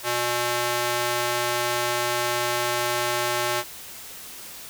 square tone with high-pass filter, 120.8 Hz, B2, 38 cents flat, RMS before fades -25 dBFS, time 0.03-3.64 s, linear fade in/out 50 ms, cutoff 590 Hz, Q 0.65, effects white hiss -40 dBFS RMS until 4.69 s

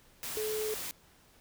sine tone in noise, 430.5 Hz, A4, 38 cents flat, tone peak -32 dBFS, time 0.37-0.74 s, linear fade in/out 0 ms, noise white, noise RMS -39 dBFS, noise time 0.23-0.91 s, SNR +4 dB, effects pink hiss -62 dBFS RMS until 1.4 s

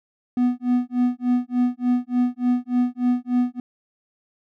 triangle tone with tremolo, 246.9 Hz, B3, in tune, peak -13 dBFS, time 0.37-3.6 s, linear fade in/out 2 ms, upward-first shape sine, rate 3.4 Hz, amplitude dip 100%, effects none

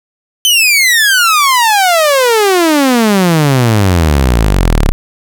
sawtooth exponential sweep, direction down, 3103 to 32.7 Hz, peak -3 dBFS, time 0.45-4.92 s, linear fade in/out 0 ms, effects none

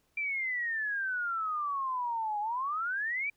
sine exponential two-way sweep, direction down then up, 2368 to 819 to 2368 Hz, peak -30 dBFS, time 0.17-3.3 s, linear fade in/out 5 ms, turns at 2.4 s, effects pink hiss -73 dBFS RMS until 3.36 s

